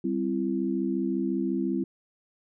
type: chord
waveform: sine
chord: C major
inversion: second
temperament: equal with one note detuned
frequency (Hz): 196 / 261.6 / 336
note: G3 / C4 / E4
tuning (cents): 0 / 0 / +33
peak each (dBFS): -30 / -29 / -29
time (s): 0.04-1.84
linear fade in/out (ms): 5
effects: none